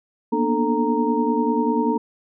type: tone cluster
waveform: sine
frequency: 233.5 / 243.7 / 298.6 / 441.4 / 930 Hz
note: A#3 / B3 / D4 / A4 / A#5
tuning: +3 / -23 / +29 / +5 / -4 cents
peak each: -24 dBFS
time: 0.32-1.98 s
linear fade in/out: 10 ms
effects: none